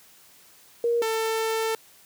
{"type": "tone pair in turn", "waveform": ["sine", "sawtooth"], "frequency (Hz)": [470.9, 445.9], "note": ["A#4", "A4"], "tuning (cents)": [18, 23], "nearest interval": "minor second", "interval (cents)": 95, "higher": "first", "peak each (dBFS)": -20, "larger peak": "neither", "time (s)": [[0.84, 1.02], [1.02, 1.75]], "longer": "second", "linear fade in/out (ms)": 2, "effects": ["white hiss -54 dBFS RMS until 2.05 s", "high-pass 60 Hz 12 dB/octave"]}